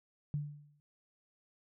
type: tone with exponential decay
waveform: sine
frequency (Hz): 146.83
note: D3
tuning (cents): 0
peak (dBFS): -30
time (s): 0.34-0.8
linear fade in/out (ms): 0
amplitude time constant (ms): 100
effects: none